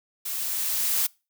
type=noise with level ramp; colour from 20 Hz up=blue; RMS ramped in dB=-31 to -23 dBFS; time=0.25-1.07 s; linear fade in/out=10 ms; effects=noise-tail reverb RT60 0.3 s tail -25 dB re dry